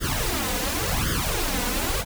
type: noise with flanger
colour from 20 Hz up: pink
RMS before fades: -25 dBFS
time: 0-2.05 s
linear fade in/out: 50 ms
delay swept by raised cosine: 0.6 to 4.1 ms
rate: 0.91 Hz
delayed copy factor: +0.85
effects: none